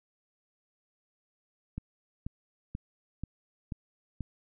click train, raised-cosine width 5 ms, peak -23 dBFS, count 6, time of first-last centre 1.78-4.207 s, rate 2.06 Hz, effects none

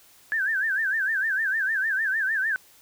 sine tone with vibrato, 1661.2 Hz, G#6, in tune, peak -22 dBFS, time 0.32-2.56 s, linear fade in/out 0 ms, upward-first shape sine, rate 6.6 Hz, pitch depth 160 cents each way, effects white hiss -55 dBFS RMS until 2.81 s

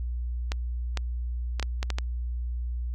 clicks, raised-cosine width 0.2 ms, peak -13 dBFS, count 7, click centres 0.519 / 0.973 / 1.597 / 1.627 / 1.829 / 1.903 / 1.985 s, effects added 60 Hz sine -28 dBFS peak until 2.94 s

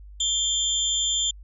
sine tone cluster, 3190 / 3522 / 7110 Hz, G7 / A7 / A8, +30 / +1 / +17 cents, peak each -26 dBFS, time 0.2-1.31 s, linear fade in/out 5 ms, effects added 50 Hz sine -41 dBFS peak until 1.43 s

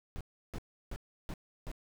brown noise bursts, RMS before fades -39 dBFS, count 5, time 0.16-1.715 s, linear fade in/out 0 ms, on 47 ms, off 330 ms, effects none

